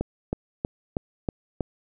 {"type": "click train", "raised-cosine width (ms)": 2, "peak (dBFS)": -12, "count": 6, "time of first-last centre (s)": [0.01, 1.607], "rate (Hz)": 3.13, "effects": []}